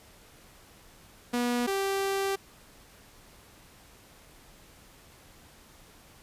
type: tone pair in turn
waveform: sawtooth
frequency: 242.5 / 391.3 Hz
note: B3 / G4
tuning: -31 / -3 cents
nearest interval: minor sixth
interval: 828 cents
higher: second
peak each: -22 / -23 dBFS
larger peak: first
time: 1.33-1.67 / 1.67-2.36 s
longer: second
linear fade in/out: 10 ms
effects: pink hiss -55 dBFS RMS until 6.22 s + resampled to 32000 Hz